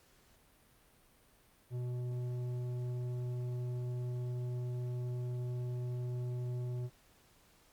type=tone with tanh clipping; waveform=sine; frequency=123.47 Hz; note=B2; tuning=in tune; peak=-37 dBFS; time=1.7-6.9 s; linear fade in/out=50 ms; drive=10 dB; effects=pink hiss -66 dBFS RMS until 7.72 s + Opus 48 kbps